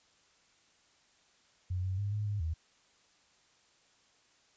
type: tone with pitch steps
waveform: sine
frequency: 91.2 / 94.1 / 101.4 / 104.9 / 102.9 / 80.4 Hz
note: F#2 / F#2 / G#2 / G#2 / G#2 / E2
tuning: -24 / +30 / -41 / +18 / -16 / -43 cents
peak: -31 dBFS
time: 1.7-2.54 s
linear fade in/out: 10 ms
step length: 140 ms
effects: white hiss -67 dBFS RMS until 4.56 s + resampled to 16000 Hz